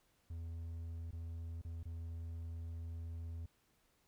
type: tone with dropouts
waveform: triangle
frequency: 83 Hz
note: E2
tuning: 12 cents sharp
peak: -40 dBFS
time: 0.3-3.46 s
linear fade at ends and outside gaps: 5 ms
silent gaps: 1.11-1.128 / 1.616-1.648 / 1.831-1.854 s
effects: pink hiss -75 dBFS RMS until 4.07 s